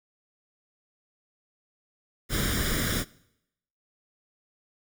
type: noise with comb filter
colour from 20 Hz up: pink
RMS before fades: -27 dBFS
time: 2.29-3.05 s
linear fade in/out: 50 ms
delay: 0.57 ms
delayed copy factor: +0.75
effects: noise-tail reverb RT60 0.8 s tail -22 dB re dry